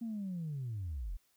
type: linear sweep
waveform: sine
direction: down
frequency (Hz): 236 to 34.65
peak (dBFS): -35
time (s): 0.01-1.17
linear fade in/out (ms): 10
effects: tanh soft clip ceiling -33 dBFS + white hiss -73 dBFS RMS until 1.36 s